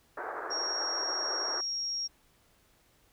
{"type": "band-pass noise", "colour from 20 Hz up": "white", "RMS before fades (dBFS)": -38, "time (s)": [0.17, 1.61], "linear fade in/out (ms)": 5, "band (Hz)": [330, 1600], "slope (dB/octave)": 48}
{"type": "tone", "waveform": "sine", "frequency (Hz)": 5588, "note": "F8", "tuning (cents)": 0, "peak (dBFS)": -31, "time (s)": [0.5, 2.08], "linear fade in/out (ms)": 20}
{"effects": ["pink hiss -66 dBFS RMS until 3.12 s"]}